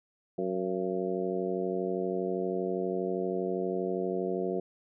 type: harmonic tone with a mistuned harmonic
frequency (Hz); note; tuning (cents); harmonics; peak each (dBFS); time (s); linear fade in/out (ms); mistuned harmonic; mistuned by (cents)
92.5; F#2; 0; 2 / 3 / 4 / 5 / 6 / 7; -36 / -40 / -32 / -35 / -40 / -38; 0.38-4.6; 5; 7; +76
effects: none